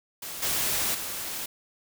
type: noise with level steps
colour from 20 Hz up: white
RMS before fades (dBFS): -37 / -27 / -34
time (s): 0.22-1.46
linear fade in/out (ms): 5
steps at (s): 0.42 / 0.94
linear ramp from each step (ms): 10
effects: none